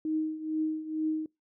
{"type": "tone with tremolo", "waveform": "sine", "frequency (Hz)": 312.9, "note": "D#4", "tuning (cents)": 10, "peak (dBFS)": -25, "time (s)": [0.05, 1.26], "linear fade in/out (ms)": 2, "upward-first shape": "triangle", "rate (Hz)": 2.2, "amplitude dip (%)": 80, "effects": ["noise-tail reverb RT60 0.2 s tail -25 dB re dry"]}